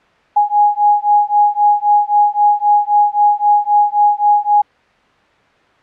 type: beating tone pair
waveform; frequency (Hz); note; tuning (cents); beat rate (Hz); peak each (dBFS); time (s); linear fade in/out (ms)
sine; 827 / 830.8; G#5 / G#5; -8 / 0; 3.8; -12; 0.36-4.62; 10
effects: white hiss -51 dBFS RMS until 5.82 s + low-pass 2000 Hz 12 dB/octave